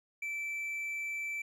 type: tone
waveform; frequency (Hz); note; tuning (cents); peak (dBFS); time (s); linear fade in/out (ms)
triangle; 2326; D7; -17; -33; 0.22-1.42; 5
effects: none